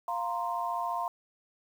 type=chord; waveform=sine; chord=F suspended fourth; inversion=none; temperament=equal; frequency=698.5 / 932.3 / 1046.5 Hz; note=F5 / Bb5 / C6; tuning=0 / 0 / 0 cents; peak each=-34 dBFS; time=0.08-1.08 s; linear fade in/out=2 ms; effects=9-bit